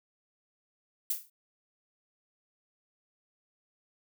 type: noise with exponential decay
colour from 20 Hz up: violet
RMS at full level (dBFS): -27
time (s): 1.1-1.3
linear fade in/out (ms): 5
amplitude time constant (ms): 42
effects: none